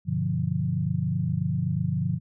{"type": "chord", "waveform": "sine", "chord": "G dominant seventh", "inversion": "none", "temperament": "equal", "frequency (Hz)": [98, 123.47, 146.83, 174.61], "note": ["G2", "B2", "D3", "F3"], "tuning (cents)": [0, 0, 0, 0], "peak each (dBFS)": [-31, -30, -28, -28], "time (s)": [0.05, 2.2], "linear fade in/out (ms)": 50, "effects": []}